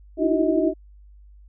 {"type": "tone cluster", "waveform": "sine", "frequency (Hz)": [300.3, 321.9, 334.1, 375.4, 634], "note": ["D4", "E4", "E4", "F#4", "D#5"], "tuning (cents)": [39, -41, 23, 25, 32], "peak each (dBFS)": -24, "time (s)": [0.17, 0.74], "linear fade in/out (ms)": 50, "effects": ["added 50 Hz sine -45 dBFS peak until 1.48 s"]}